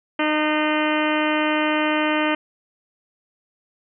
harmonic tone with a mistuned harmonic, 305.7 Hz, D#4, 30 cents flat, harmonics 1 / 2 / 3 / 4 / 5 / 6 / 7 / 8 / 9 / 10, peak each -22 / -25 / -27 / -28 / -29 / -30 / -30 / -31 / -32 / -32 dBFS, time 0.19-2.35 s, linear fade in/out 5 ms, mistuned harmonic 7, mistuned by -41 cents, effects none

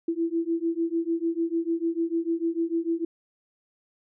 sine beating tone pair, 329.6 / 336.3 Hz, E4 / E4, 0 / +35 cents, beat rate 6.7 Hz, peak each -27 dBFS, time 0.08-3.05 s, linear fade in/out 5 ms, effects none

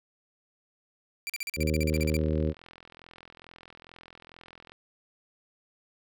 sawtooth tone bursts, 2349 Hz, D7, in tune, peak -28 dBFS, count 14, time 1.27-2.167 s, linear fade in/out 0 ms, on 26 ms, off 41 ms
harmonic tone, 77.5 Hz, D#2, 6 cents flat, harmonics 1 / 2 / 3 / 4 / 5 / 6 / 7, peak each -28 / -31 / -33 / -34 / -35 / -36 / -36 dBFS, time 1.56-2.54 s, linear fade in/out 50 ms
click train, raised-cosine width 0.3 ms, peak -32 dBFS, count 119, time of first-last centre 1.93-4.72 s, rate 42.3 Hz
effects none

